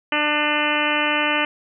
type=harmonic tone with a mistuned harmonic; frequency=297.9 Hz; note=D4; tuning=25 cents sharp; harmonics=1 / 2 / 3 / 4 / 5 / 6 / 7 / 8 / 9 / 10; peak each=-27 / -27 / -27 / -27 / -27 / -27 / -27 / -27 / -27 / -27 dBFS; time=0.12-1.45 s; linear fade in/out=2 ms; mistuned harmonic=8; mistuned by=+30 cents; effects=none